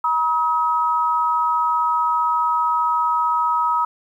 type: tone pair together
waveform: sine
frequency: 958 / 1273.2 Hz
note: A#5 / D#6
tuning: +47 / +39 cents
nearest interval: perfect fourth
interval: 492 cents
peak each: -19 dBFS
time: 0.04-3.85 s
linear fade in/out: 5 ms
effects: 9-bit